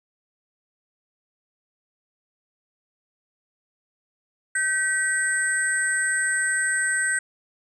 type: tone cluster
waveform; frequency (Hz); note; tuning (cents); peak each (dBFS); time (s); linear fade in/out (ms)
sine; 1545 / 1933 / 8180; G6 / B6 / C9; -26 / -38 / -40; -23 / -26 / -26; 4.55-7.19; 5
effects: tanh soft clip ceiling -11 dBFS